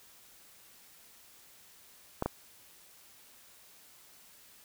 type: clicks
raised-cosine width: 1 ms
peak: -16 dBFS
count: 2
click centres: 2.224 / 2.26 s
effects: white hiss -58 dBFS RMS until 4.64 s